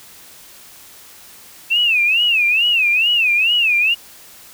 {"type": "tone with vibrato", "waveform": "sine", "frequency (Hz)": 2638, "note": "E7", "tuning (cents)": 1, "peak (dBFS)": -12, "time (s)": [1.7, 3.95], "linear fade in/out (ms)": 20, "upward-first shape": "sine", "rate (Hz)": 2.3, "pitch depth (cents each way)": 180, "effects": ["white hiss -42 dBFS RMS until 4.53 s"]}